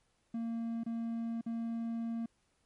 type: tone with dropouts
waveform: triangle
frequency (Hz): 229.9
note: A#3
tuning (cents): -24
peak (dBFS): -32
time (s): 0.34-2.26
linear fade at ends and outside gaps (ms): 5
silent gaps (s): 0.836-0.862 / 1.412-1.462
effects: pink hiss -75 dBFS RMS until 2.65 s + MP3 48 kbps